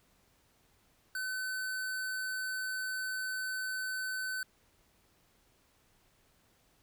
square tone, 1518 Hz, F#6, 44 cents sharp, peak -35 dBFS, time 1.15-4.43 s, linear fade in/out 2 ms, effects pink hiss -69 dBFS RMS until 6.82 s

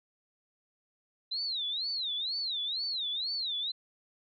sine tone with vibrato, 3937 Hz, B7, 6 cents flat, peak -31 dBFS, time 1.31-3.72 s, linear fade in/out 10 ms, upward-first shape sine, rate 2.1 Hz, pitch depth 240 cents each way, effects none

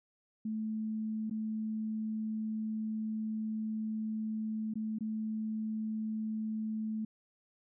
sine tone with dropouts, 218 Hz, A3, 16 cents flat, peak -33 dBFS, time 0.45-7.05 s, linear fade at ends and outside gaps 5 ms, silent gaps 1.298-1.309 / 4.739-4.755 / 4.987-5.007 s, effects none

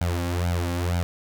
sawtooth tone with flanger, 87.2 Hz, F2, 2 cents flat, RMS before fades -25 dBFS, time 0.01-1.03 s, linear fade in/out 0 ms, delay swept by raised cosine 1.3 to 3.7 ms, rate 2.1 Hz, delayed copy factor +0.9, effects none

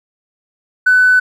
triangle tone with tanh clipping, 1500 Hz, F#6, 23 cents sharp, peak -6 dBFS, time 0.86-1.2 s, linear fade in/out 10 ms, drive 1 dB, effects none

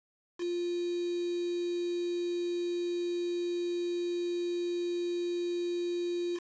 sine tone with quantisation, 349.2 Hz, F4, in tune, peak -30 dBFS, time 0.38-6.4 s, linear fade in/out 50 ms, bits 7, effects resampled to 16000 Hz

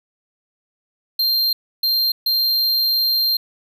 square tone bursts at uneven times, 4179 Hz, C8, 3 cents flat, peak -16 dBFS, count 3, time 1.19-1.53 / 1.83-2.12 / 2.26-3.37 s, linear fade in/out 5 ms, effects none

